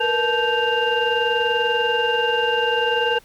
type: tone cluster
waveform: sine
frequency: 463.4 / 483.9 / 870 / 1564 / 2800 Hz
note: A#4 / B4 / A5 / G6 / F7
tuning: -10 / -35 / -20 / -4 / +4 cents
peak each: -23 dBFS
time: 0-3.19 s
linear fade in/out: 10 ms
effects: tanh soft clip ceiling -10 dBFS + pink hiss -52 dBFS RMS until 3.24 s